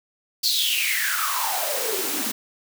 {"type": "noise with high-pass filter sweep", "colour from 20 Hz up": "white", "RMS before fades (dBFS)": -24, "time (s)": [0.43, 2.32], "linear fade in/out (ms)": 10, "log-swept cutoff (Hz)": [4600, 220], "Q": 8.7, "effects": []}